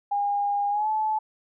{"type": "tone with pitch glide", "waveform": "sine", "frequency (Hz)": [812, 865.3], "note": ["G#5", "A5"], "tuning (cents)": [-39, -29], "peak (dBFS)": -22, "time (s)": [0.11, 1.19], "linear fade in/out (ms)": 10, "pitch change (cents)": 110, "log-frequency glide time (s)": [0.7, 0.88], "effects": []}